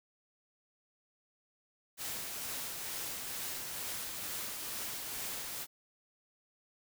white noise with tremolo, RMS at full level -39 dBFS, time 1.97-5.67 s, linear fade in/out 50 ms, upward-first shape triangle, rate 2.2 Hz, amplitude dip 30%, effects none

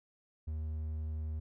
triangle tone, 77.78 Hz, D#2, in tune, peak -33 dBFS, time 0.47-1.4 s, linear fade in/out 10 ms, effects none

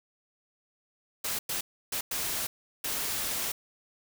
white noise bursts at uneven times, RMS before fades -32 dBFS, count 5, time 1.24-1.39 / 1.49-1.61 / 1.92-2.01 / 2.11-2.47 / 2.84-3.52 s, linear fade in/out 5 ms, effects none

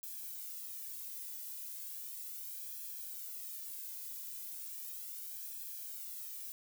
violet noise with flanger, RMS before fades -45 dBFS, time 0.03-6.52 s, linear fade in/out 0 ms, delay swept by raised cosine 1.2 to 2.03 ms, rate 0.36 Hz, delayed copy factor +0.9, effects none

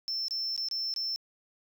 sine tone with dropouts, 5340 Hz, E8, 22 cents sharp, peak -28 dBFS, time 0.08-1.16 s, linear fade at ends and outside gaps 0 ms, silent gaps 0.282-0.309 / 0.563-0.577 / 0.686-0.712 / 0.939-0.962 s, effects tanh soft clip ceiling -28 dBFS

